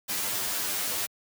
white noise with comb filter, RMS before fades -30 dBFS, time 0.08-1.07 s, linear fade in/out 20 ms, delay 10 ms, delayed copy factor +0.9, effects high-pass 100 Hz 12 dB/octave

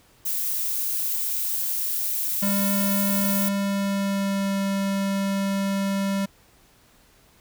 violet noise, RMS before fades -26 dBFS, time 0.25-3.49 s, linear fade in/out 10 ms
square tone with pitch glide, 199.3 to 196.44 Hz, G3 to G3, +29 to +4 cents, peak -23 dBFS, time 2.42-6.26 s, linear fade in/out 10 ms, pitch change -25 cents, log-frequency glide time 3.19-4.61 s
effects pink hiss -57 dBFS RMS until 7.4 s

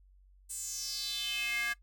square tone with high-pass filter sweep, 235.9 Hz, A#3, 21 cents sharp, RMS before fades -36 dBFS, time 0.49-1.74 s, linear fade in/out 20 ms, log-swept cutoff 8600 to 1700 Hz, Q 4.8, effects noise-tail reverb RT60 0.1 s tail -18 dB re dry + added 47 Hz sine -58 dBFS peak until 1.82 s

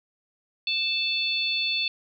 harmonic tone, 880 Hz, A5, in tune, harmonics 3 / 4 / 5, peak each -27 / -28 / -29 dBFS, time 0.67-1.88 s, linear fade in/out 2 ms, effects none

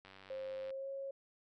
click train, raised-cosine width 0.3 ms, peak -39 dBFS, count 64, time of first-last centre 0.05-0.705 s, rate 96.2 Hz
sine tone with pitch glide, 530 to 546.2 Hz, C5 to C#5, +22 to -26 cents, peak -40 dBFS, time 0.3-1.11 s, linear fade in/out 5 ms, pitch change +52 cents, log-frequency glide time 0.65-0.89 s
effects none

